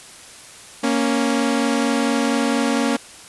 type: tone pair together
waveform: sawtooth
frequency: 233.1 / 277.4 Hz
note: A#3 / C#4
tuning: 0 / +1 cents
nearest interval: minor third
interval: 301 cents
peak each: -16 dBFS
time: 0.83-2.97 s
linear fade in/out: 10 ms
effects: white hiss -41 dBFS RMS until 3.28 s + resampled to 24000 Hz